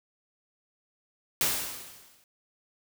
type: noise with exponential decay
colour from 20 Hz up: white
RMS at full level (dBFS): -24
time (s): 1.41-2.24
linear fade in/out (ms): 1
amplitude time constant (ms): 180
effects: none